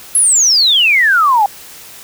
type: exponential sweep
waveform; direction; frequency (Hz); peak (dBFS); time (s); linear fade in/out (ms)
sine; down; 11240 to 784; -7; 0.15-1.46; 2
effects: white hiss -35 dBFS RMS until 2.03 s